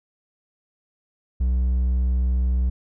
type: tone with hard clipping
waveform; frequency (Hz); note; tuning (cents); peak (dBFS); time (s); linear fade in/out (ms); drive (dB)
sine; 62.8; B1; +30; -19; 1.4-2.7; 10; 3
effects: none